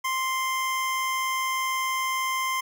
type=tone; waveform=25% pulse; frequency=1046.5 Hz; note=C6; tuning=in tune; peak=-21 dBFS; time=0.04-2.61 s; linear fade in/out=10 ms; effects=none